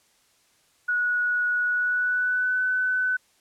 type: tone with pitch glide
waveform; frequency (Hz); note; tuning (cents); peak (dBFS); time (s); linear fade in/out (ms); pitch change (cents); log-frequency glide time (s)
sine; 1462 to 1505.7; F#6 to F#6; -21 to +30; -21; 0.88-3.17; 10; +51; 1.65-2.63
effects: white hiss -63 dBFS RMS until 3.4 s + low-pass 10000 Hz 12 dB/octave